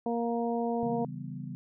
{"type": "harmonic tone", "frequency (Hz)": 234.2, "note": "A#3", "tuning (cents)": 8, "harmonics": [1, 2, 3, 4], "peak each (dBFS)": [-31, -32, -34, -40], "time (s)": [0.06, 1.05], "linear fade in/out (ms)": 2}
{"type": "chord", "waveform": "sine", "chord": "C# half-diminished seventh", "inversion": "none", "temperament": "equal", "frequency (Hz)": [138.59, 164.81, 196, 246.9], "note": ["C#3", "E3", "G3", "B3"], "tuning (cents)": [0, 0, 0, 0], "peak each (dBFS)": [-40, -42, -43, -43], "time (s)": [0.83, 1.55], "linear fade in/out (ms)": 0}
{"effects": []}